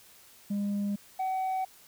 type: tone pair in turn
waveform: sine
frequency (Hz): 202.7 / 755.2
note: G#3 / F#5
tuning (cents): -42 / +35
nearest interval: octave + major seventh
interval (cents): 2277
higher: second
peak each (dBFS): -25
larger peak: neither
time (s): 0.5-0.96 / 1.19-1.65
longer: neither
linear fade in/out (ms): 10
effects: tanh soft clip ceiling -27 dBFS + white hiss -56 dBFS RMS until 1.87 s